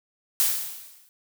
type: noise with exponential decay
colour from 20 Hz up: blue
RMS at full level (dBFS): -19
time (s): 0.4-1.09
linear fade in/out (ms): 0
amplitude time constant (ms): 150
effects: none